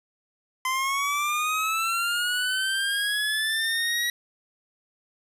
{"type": "linear sweep", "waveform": "25% pulse", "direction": "up", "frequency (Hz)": [1028, 1921], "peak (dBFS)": -20, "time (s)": [0.65, 4.1], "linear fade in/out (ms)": 2, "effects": ["resampled to 32000 Hz", "9-bit"]}